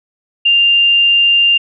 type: tone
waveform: sine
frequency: 2794 Hz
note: F7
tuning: in tune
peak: -7 dBFS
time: 0.45-1.58 s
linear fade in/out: 10 ms
effects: none